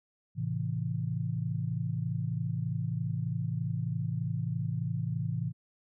sine chord, A minor, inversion none, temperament equal with one note detuned, 110 / 133.25 / 164.81 Hz, A2 / C3 / E3, 0 / +32 / 0 cents, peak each -34 dBFS, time 0.35-5.53 s, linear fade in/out 50 ms, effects none

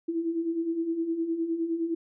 sine beating tone pair, 323.4 / 333.1 Hz, E4 / E4, -33 / +18 cents, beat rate 9.7 Hz, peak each -34 / -27 dBFS, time 0.08-1.95 s, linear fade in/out 10 ms, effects none

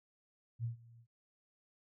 sine tone with ADSR envelope, 116.54 Hz, A#2, in tune, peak -33 dBFS, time 0.59-1.07 s, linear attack 52 ms, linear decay 120 ms, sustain -23 dB, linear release 71 ms, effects none

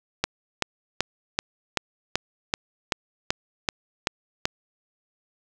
click train, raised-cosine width 0.2 ms, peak -4 dBFS, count 12, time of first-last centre 0.24-4.455 s, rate 2.61 Hz, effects none

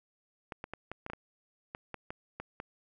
clicks, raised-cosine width 0.5 ms, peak -24 dBFS, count 12, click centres 0.522 / 0.641 / 0.736 / 0.916 / 1.064 / 1.1 / 1.134 / 1.749 / 1.943 / 2.105 / 2.4 / 2.601 s, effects none

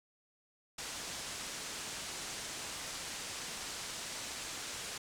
white low-pass noise, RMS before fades -43 dBFS, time 0.78-4.98 s, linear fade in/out 5 ms, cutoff 8400 Hz, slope 24 dB/octave, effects none

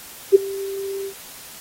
sine tone with ADSR envelope, 392 Hz, G4, in tune, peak -3 dBFS, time 0.32-1.14 s, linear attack 32 ms, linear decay 14 ms, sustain -22 dB, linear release 88 ms, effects white hiss -40 dBFS RMS until 1.6 s + AAC 48 kbps

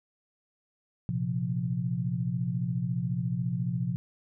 sine chord, Bb suspended second, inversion none, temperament equal, 116.54 / 130.81 / 174.61 Hz, Bb2 / C3 / F3, 0 / 0 / 0 cents, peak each -33 / -31 / -31 dBFS, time 1.09-3.96 s, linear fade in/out 0 ms, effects none

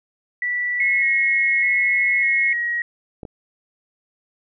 sine tone with vibrato, 1929 Hz, B6, 41 cents flat, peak -20 dBFS, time 0.42-2.82 s, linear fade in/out 2 ms, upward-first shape square, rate 0.83 Hz, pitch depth 28 cents each way
sine tone, 2174 Hz, C#7, 34 cents flat, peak -17 dBFS, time 0.8-2.53 s, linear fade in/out 2 ms
clicks, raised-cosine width 2 ms, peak -20 dBFS, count 2, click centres 3.232 / 3.252 s
effects none

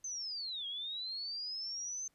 sine linear two-way sweep, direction down then up, 6272 to 3233 to 6272 Hz, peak -38 dBFS, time 0.04-2.08 s, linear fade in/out 5 ms, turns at 0.67 s, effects pink hiss -75 dBFS RMS until 2.14 s + resampled to 32000 Hz

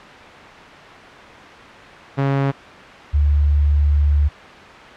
sawtooth / sine tone pair in turn, 137.8 / 73 Hz, C#3 / D2, -10 / -10 cents, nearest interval major seventh, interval 1100 cents, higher first, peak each -12 dBFS, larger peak neither, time 2.17-2.52 / 3.13-4.29 s, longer second, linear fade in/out 20 ms, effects white hiss -37 dBFS RMS until 4.96 s + low-pass 2000 Hz 12 dB/octave

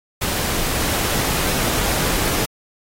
pink noise, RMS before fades -21 dBFS, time 0.21-2.46 s, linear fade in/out 10 ms, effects AAC 48 kbps

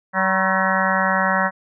harmonic tone with a mistuned harmonic, 190 Hz, F#3, 46 cents sharp, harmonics 1 / 3 / 4 / 5 / 6 / 7 / 8 / 9 / 10, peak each -25 / -25 / -25 / -25 / -25 / -25 / -25 / -25 / -25 dBFS, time 0.13-1.51 s, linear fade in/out 50 ms, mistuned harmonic 6, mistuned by -76 cents, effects none

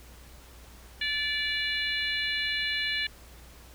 harmonic tone, 581 Hz, D5, 19 cents flat, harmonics 3 / 4 / 5 / 6 / 7, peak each -32 / -33 / -34 / -35 / -35 dBFS, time 1.01-3.07 s, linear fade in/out 5 ms, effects added 60 Hz sine -50 dBFS peak until 3.74 s + pink hiss -53 dBFS RMS until 3.74 s

